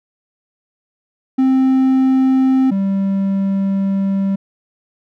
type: tone pair in turn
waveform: triangle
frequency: 262.7 / 195.26 Hz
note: C4 / G3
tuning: +7 / -7 cents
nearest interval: perfect fourth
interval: 514 cents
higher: first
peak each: -8 / -12 dBFS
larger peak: first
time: 1.38-2.71 / 2.71-4.36 s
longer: second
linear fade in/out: 10 ms
effects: none